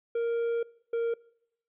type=tone pair in turn; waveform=triangle; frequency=466.2 / 464.2 Hz; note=A#4 / A#4; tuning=0 / -7 cents; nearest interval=unison; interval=7 cents; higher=first; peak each=-24 dBFS; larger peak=neither; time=0.15-0.63 / 0.93-1.14 s; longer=first; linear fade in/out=5 ms; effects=noise-tail reverb RT60 0.7 s tail -22 dB re dry + resampled to 8000 Hz